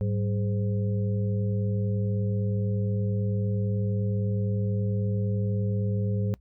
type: harmonic tone with a mistuned harmonic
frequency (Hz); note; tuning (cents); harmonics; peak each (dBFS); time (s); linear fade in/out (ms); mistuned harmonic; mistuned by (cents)
103.83; G#2; 0; 1 / 2 / 4 / 5; -25 / -31 / -37 / -39; 0.01-6.34; 0; 2; -130
effects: noise-tail reverb RT60 0.1 s tail -23 dB re dry + added 60 Hz sine -54 dBFS peak until 6.4 s